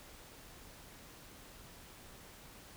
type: silence
effects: pink hiss -55 dBFS RMS until 2.76 s